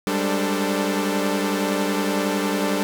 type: tone cluster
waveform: sawtooth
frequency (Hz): 195.3 / 206.2 / 294 / 444 / 524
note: G3 / G#3 / D4 / A4 / C5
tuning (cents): -6 / -12 / +2 / +16 / +2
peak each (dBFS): -21 / -26 / -21 / -24 / -28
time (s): 0.07-2.83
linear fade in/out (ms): 0
effects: none